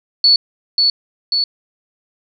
sine tone with echo, 4435 Hz, C#8, in tune, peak -7 dBFS, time 0.24-0.36 s, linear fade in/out 2 ms, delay 540 ms, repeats 2, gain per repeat -3 dB, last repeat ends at 1.44 s, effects none

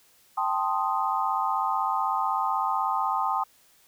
sine chord, A half-diminished seventh, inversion third, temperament equal, 784 / 880 / 1046.5 / 1244.5 Hz, G5 / A5 / C6 / Eb6, 0 / 0 / 0 / 0 cents, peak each -29 dBFS, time 0.37-3.44 s, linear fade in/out 10 ms, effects white hiss -60 dBFS RMS until 3.87 s

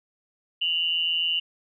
sine tone pair together, 2808 / 2975 Hz, F7 / F#7, +9 / +9 cents, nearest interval minor second, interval 100 cents, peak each -25 dBFS, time 0.61-1.4 s, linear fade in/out 10 ms, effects none

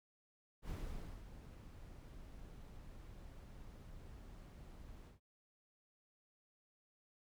brown noise with ADSR envelope, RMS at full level -43 dBFS, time 0.62-5.2 s, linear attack 73 ms, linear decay 530 ms, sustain -11 dB, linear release 130 ms, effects none

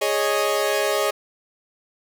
sawtooth chord, Ab suspended fourth, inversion none, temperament equal, 415.3 / 554.4 / 622.3 Hz, Ab4 / Db5 / Eb5, 0 / 0 / 0 cents, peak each -20 dBFS, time 0.01-1.11 s, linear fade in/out 10 ms, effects none

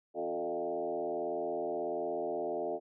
sine tone with frequency modulation, 523.3 Hz, C5, in tune, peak -32 dBFS, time 0.14-2.8 s, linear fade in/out 50 ms, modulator 81.5 Hz, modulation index 2.5, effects none

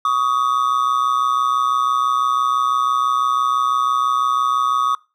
triangle ring-modulated tone, 1188 Hz, D6, 20 cents sharp, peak -10 dBFS, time 0.05-4.95 s, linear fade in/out 2 ms, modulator 63 Hz, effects noise-tail reverb RT60 0.3 s tail -23 dB re dry

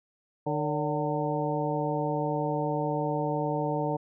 harmonic tone with a mistuned harmonic, 150.9 Hz, D3, 47 cents sharp, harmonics 1 / 2 / 3 / 4 / 5 / 6, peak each -32 / -33 / -33 / -33 / -35 / -34 dBFS, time 0.46-3.97 s, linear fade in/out 10 ms, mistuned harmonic 4, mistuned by -83 cents, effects none

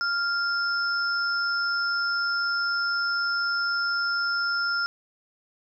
sine tone pair together, 1396.9 / 5256 Hz, F6 / E8, 0 / -6 cents, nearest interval octave + major seventh, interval 2294 cents, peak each -24 / -30 dBFS, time 0.01-4.86 s, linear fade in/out 0 ms, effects none

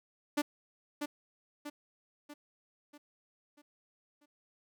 sawtooth tone with echo, 293.7 Hz, D4, in tune, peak -24 dBFS, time 0.37-0.42 s, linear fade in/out 10 ms, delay 640 ms, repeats 6, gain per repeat -6 dB, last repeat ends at 4.26 s, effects none

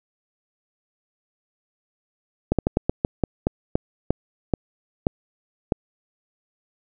slowing click train, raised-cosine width 2 ms, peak -5 dBFS, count 13, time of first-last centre 2.52-5.722 s, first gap 67 ms, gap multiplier 1.23, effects none

